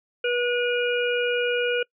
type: harmonic tone with a mistuned harmonic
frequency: 485.3 Hz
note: B4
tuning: 30 cents flat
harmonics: 1 / 3 / 5 / 6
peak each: -23 / -28 / -30 / -31 dBFS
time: 0.24-1.83 s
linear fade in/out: 5 ms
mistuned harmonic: 6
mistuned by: -16 cents
effects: noise-tail reverb RT60 0.1 s tail -25 dB re dry